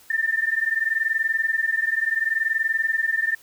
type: tone pair together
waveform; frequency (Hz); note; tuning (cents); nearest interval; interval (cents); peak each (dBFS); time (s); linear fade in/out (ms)
sine; 1784.3 / 1805; A6 / A6; +24 / +44; unison; 20; -23; 0.1-3.35; 5
effects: white hiss -52 dBFS RMS until 3.42 s